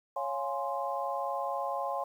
sine chord, Db major seventh, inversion none, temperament equal, 554.4 / 698.5 / 830.6 / 1046.5 Hz, Db5 / F5 / Ab5 / C6, 0 / 0 / 0 / 0 cents, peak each -36 / -37 / -36 / -36 dBFS, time 0.16-2.04 s, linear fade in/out 5 ms, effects 10-bit

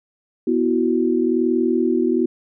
sine chord, B suspended fourth, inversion none, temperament just, 246.9 / 329.3 / 370.4 Hz, B3 / E4 / F#4, 0 / -2 / +2 cents, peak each -20 dBFS, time 0.47-2.26 s, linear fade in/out 5 ms, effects none

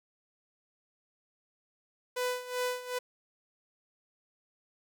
sawtooth tone with tremolo, 498.1 Hz, B4, 15 cents sharp, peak -25 dBFS, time 2.16-2.99 s, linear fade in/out 10 ms, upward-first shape sine, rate 2.6 Hz, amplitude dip 80%, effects none

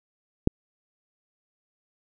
click, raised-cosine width 3 ms, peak -5 dBFS, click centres 0.474 s, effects none

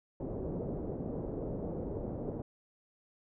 white low-pass noise, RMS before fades -38 dBFS, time 0.2-2.42 s, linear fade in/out 2 ms, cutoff 510 Hz, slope 24 dB/octave, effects none

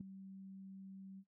sine tone with ADSR envelope, 192.5 Hz, G3, 31 cents flat, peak -38 dBFS, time 0-1.24 s, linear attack 9 ms, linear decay 4 ms, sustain -12 dB, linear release 55 ms, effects noise-tail reverb RT60 0.1 s tail -17 dB re dry

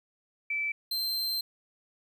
sine / 45% pulse tone pair in turn, 2318 / 4130 Hz, D7 / C8, -23 / -23 cents, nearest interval minor seventh, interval 1000 cents, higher second, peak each -28 dBFS, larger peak neither, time 0.5-0.72 / 0.91-1.41 s, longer second, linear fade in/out 5 ms, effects 11-bit

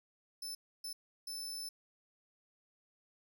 sawtooth tone bursts at uneven times, 5274 Hz, E8, in tune, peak -38 dBFS, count 3, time 0.42-0.55 / 0.84-0.93 / 1.27-1.69 s, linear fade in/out 5 ms, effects none

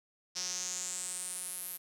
sawtooth tone with band-pass filter sweep, 181.5 Hz, F#3, 33 cents flat, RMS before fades -39 dBFS, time 0.35-1.78 s, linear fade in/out 20 ms, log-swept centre 5500 to 12000 Hz, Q 5.9, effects none

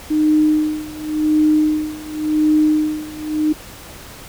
sine tone with tremolo, 306.6 Hz, D#4, 25 cents flat, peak -10 dBFS, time 0.1-3.53 s, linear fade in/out 10 ms, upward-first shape sine, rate 0.91 Hz, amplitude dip 90%, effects pink hiss -37 dBFS RMS until 4.28 s

